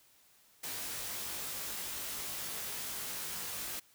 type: noise with comb filter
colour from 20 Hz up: white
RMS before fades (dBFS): -40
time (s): 0.63-3.8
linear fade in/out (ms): 10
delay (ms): 19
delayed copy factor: +0.95
effects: white hiss -65 dBFS RMS until 3.94 s